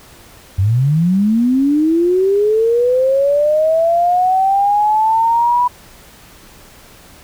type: linear sweep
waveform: sine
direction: up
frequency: 90 to 987.8 Hz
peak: -10 dBFS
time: 0.58-5.68 s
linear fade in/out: 10 ms
effects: pink hiss -42 dBFS RMS until 7.23 s